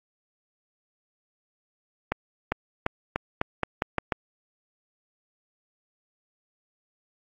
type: accelerating click train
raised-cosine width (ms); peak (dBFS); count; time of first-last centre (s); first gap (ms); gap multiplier
0.5; -9; 9; 2.12-4.122; 400; 0.86
effects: AAC 48 kbps